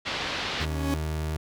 white low-pass noise, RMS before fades -31 dBFS, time 0.05-0.66 s, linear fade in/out 20 ms, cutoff 4100 Hz, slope 24 dB/octave
40% pulse tone with exponential growth, 278 Hz, C#4, 5 cents sharp, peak -23 dBFS, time 0.38-0.94 s, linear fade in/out 0 ms, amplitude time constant 120 ms
30% pulse tone, 77.78 Hz, D#2, in tune, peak -25 dBFS, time 0.6-1.37 s, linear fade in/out 5 ms
effects none

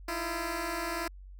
10% pulse tone pair together, 318.7 / 340 Hz, D#4 / F4, +42 / -46 cents, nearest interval minor second, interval 112 cents, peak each -30 / -25 dBFS, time 0.08-1.08 s, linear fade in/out 5 ms, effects added 47 Hz sine -45 dBFS peak until 1.39 s

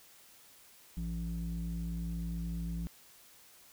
square tone with low-pass filter, 56.8 Hz, A#1, 44 cents flat, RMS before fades -37 dBFS, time 0.97-2.87 s, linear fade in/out 0 ms, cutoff 200 Hz, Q 5, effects white hiss -59 dBFS RMS until 3.72 s

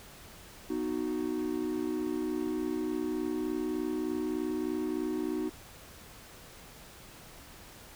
triangle chord, B major, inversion none, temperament equal with one note detuned, 246.9 / 310.2 / 370 Hz, B3 / D#4 / F#4, 0 / -5 / 0 cents, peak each -35 / -31 / -33 dBFS, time 0.69-5.5 s, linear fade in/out 20 ms, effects pink hiss -51 dBFS RMS until 7.95 s

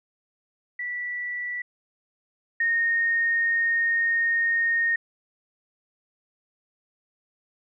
sine tone pair in turn, 1959 / 1849 Hz, B6 / A#6, -15 / -15 cents, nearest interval minor second, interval 100 cents, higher first, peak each -28 / -20 dBFS, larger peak second, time 0.79-1.62 / 2.6-4.96 s, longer second, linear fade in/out 5 ms, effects none

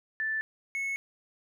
sine / triangle tone pair in turn, 1760 / 2196 Hz, A6 / C#7, 0 / -17 cents, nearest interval major third, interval 383 cents, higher second, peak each -28 dBFS, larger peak neither, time 0.2-0.41 / 0.75-0.96 s, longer neither, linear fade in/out 0 ms, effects none

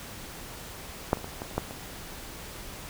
clicks, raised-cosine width 1 ms, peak -7 / -24 / -23 / -20 / -27 / -12 / -24 dBFS, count 7, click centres 1.131 / 1.172 / 1.244 / 1.419 / 1.512 / 1.58 / 1.709 s, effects pink hiss -42 dBFS RMS until 2.89 s

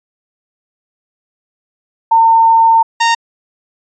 sine / sawtooth tone pair in turn, 907 / 923.9 Hz, A#5 / A#5, -48 / -16 cents, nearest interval unison, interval 32 cents, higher second, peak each -5 / -5 dBFS, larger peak neither, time 2.11-2.83 / 3-3.15 s, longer first, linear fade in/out 10 ms, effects resampled to 16000 Hz

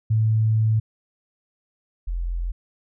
sine tone pair in turn, 110 / 43.13 Hz, A2 / F1, 0 / -21 cents, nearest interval octave + major third, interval 1621 cents, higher first, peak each -16 / -23 dBFS, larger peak first, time 0.1-0.8 / 2.07-2.52 s, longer first, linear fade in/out 10 ms, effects none

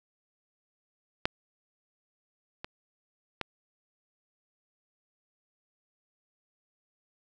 clicks, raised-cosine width 0.3 ms, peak -9 / -21 / -15 dBFS, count 3, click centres 1.255 / 2.645 / 3.413 s, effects none

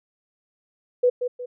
sine tone with echo, 493.9 Hz, B4, in tune, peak -14 dBFS, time 1.03-1.1 s, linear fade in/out 10 ms, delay 180 ms, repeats 2, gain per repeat -8 dB, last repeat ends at 1.46 s, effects none

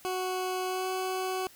20% pulse tone with pitch glide, 370 to 373.7 Hz, F#4 to F#4, 0 to +17 cents, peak -25 dBFS, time 0.05-1.47 s, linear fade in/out 0 ms, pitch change +17 cents, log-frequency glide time 0.67-0.88 s, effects white hiss -55 dBFS RMS until 1.55 s

